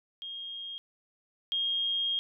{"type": "tone pair in turn", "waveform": "sine", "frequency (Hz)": [3241, 3241], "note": ["G#7", "G#7"], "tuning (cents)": [-43, -43], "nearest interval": "unison", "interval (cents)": 0, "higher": "neither", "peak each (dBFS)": [-37, -27], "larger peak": "second", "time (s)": [[0.22, 0.78], [1.52, 2.19]], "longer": "second", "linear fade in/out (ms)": 0, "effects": []}